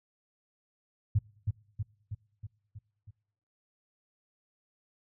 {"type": "tone with echo", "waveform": "sine", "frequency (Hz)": 103.83, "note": "G#2", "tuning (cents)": 0, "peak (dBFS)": -21, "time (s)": [1.15, 1.19], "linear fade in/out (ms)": 10, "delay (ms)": 320, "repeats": 6, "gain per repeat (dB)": -4, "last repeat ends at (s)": 3.11, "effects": ["noise-tail reverb RT60 0.8 s tail -25 dB re dry"]}